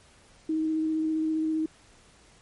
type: tone with vibrato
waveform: sine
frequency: 315.6 Hz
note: D#4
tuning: 25 cents sharp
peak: -24 dBFS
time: 0.49-1.66 s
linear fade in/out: 5 ms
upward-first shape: square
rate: 15 Hz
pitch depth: 10 cents each way
effects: pink hiss -57 dBFS RMS until 2.41 s + MP3 48 kbps